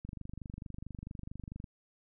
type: click train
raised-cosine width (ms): 5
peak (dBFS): -30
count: 40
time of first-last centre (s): 0.05-1.642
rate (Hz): 24.5
effects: none